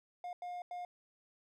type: tone bursts at uneven times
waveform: triangle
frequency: 712 Hz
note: F5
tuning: 33 cents sharp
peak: -38 dBFS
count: 3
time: 0.24-0.33 / 0.42-0.62 / 0.71-0.85 s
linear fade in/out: 2 ms
effects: none